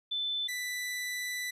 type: tone pair in turn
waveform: sine / sawtooth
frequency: 3520 / 1983.5 Hz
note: A7 / B6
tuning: 0 / +7 cents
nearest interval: minor seventh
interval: 993 cents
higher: first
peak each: -30 / -30 dBFS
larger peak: neither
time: 0.11-0.48 / 0.48-1.51 s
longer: second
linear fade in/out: 10 ms
effects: resampled to 32000 Hz + 12-bit